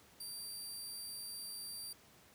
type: tone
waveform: 20% pulse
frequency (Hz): 4699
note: D8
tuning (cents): 0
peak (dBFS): -38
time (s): 0.2-1.93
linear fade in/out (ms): 5
effects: pink hiss -63 dBFS RMS until 2.34 s + high-pass 80 Hz 12 dB/octave